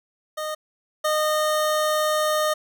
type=tone pair in turn; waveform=25% pulse; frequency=616 / 613.7 Hz; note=D#5 / D#5; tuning=-17 / -24 cents; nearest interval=unison; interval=7 cents; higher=first; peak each=-23 / -16 dBFS; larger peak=second; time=0.37-0.55 / 1.04-2.54 s; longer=second; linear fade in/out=10 ms; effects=none